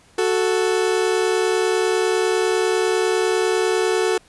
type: tone pair together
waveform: 40% pulse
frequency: 370 / 440 Hz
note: F#4 / A4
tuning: 0 / 0 cents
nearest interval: minor third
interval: 300 cents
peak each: -19 dBFS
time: 0.18-4.18 s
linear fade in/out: 5 ms
effects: pink hiss -53 dBFS RMS until 4.28 s + resampled to 24000 Hz